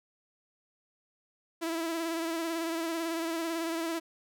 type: tone with vibrato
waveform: sawtooth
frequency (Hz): 330.1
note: E4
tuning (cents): +2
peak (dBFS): -27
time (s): 1.61-4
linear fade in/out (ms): 20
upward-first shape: sine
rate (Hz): 18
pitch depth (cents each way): 39
effects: none